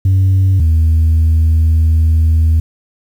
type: tone pair in turn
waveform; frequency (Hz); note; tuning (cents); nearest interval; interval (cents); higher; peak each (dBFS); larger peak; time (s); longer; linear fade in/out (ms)
sine; 95 / 80.16; F#2 / E2; +46 / -48; minor third; 294; first; -5; neither; 0.05-0.6 / 0.6-2.6; second; 5
effects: tanh soft clip ceiling -6 dBFS + 7-bit